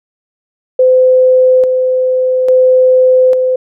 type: tone with tremolo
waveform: sine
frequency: 512 Hz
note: C5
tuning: 38 cents flat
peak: -4 dBFS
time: 0.79-3.56 s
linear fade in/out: 5 ms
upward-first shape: square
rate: 0.59 Hz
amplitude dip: 40%
effects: none